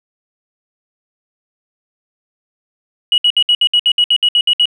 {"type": "tone bursts", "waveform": "sine", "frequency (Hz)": 2915, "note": "F#7", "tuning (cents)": -26, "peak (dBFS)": -7, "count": 13, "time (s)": [3.12, 4.656], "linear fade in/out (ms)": 2, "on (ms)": 60, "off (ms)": 63, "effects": ["tanh soft clip ceiling -3 dBFS"]}